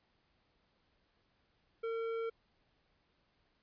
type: tone with hard clipping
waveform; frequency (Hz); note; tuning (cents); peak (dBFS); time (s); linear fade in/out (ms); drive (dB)
sine; 455.1; A#4; -42; -37; 1.83-2.3; 10; 10
effects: pink hiss -75 dBFS RMS until 3.62 s + resampled to 11025 Hz

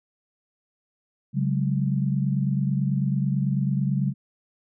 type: chord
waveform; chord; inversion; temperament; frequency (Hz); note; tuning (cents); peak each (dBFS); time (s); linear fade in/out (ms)
sine; C# suspended fourth; none; equal with one note detuned; 138.59 / 187.69 / 207.7; C#3 / F#3 / G#3; 0 / +25 / 0; -23 / -26 / -29; 1.33-4.14; 50
effects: none

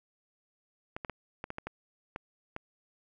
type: clicks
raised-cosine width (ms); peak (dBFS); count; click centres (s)
0.5; -22; 9; 0.965 / 1.048 / 1.097 / 1.441 / 1.504 / 1.584 / 1.67 / 2.161 / 2.564
effects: none

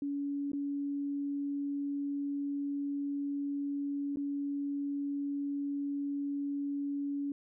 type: tone with dropouts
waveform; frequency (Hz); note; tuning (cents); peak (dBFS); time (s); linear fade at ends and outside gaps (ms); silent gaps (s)
sine; 283.3; C#4; +38; -32; 0.02-7.32; 2; 0.518-0.532 / 4.16-4.17
effects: none

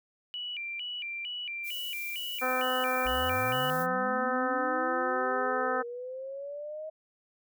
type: tone with vibrato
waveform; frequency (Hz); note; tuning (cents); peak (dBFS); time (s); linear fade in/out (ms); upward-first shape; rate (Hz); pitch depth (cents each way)
sine; 2637; E7; 0; -34; 0.34-3.7; 0; square; 2.2; 190
type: noise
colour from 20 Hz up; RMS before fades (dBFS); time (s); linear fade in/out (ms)
violet; -42; 1.63-3.87; 50
type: harmonic tone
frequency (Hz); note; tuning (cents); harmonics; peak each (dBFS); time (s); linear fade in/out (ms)
255.2; C4; -43; 1 / 2 / 3 / 4 / 5 / 6 / 7; -39 / -32 / -34 / -39 / -32 / -36 / -39; 2.41-5.83; 20
type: linear sweep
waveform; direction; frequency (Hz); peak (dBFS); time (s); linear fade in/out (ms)
sine; up; 52.2 to 632; -36; 3.05-6.9; 10
effects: none

